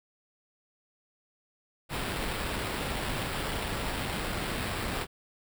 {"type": "noise with sample-and-hold", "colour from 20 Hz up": "pink", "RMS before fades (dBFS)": -33, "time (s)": [1.89, 5.07], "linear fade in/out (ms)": 50, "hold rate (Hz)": 6300, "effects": []}